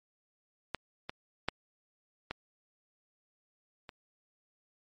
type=clicks; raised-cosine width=0.3 ms; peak=-17 / -21 / -13 / -19 / -28 dBFS; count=5; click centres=0.747 / 1.095 / 1.486 / 2.31 / 3.892 s; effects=MP3 48 kbps